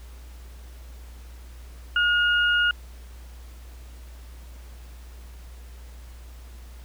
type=tone pair together; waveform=sine; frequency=1434.8 / 2853 Hz; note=F6 / F7; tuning=+46 / +36 cents; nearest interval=octave; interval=1190 cents; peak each=-19 / -25 dBFS; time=1.96-2.71 s; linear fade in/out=2 ms; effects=added 60 Hz sine -40 dBFS peak until 6.84 s + pink hiss -53 dBFS RMS until 6.84 s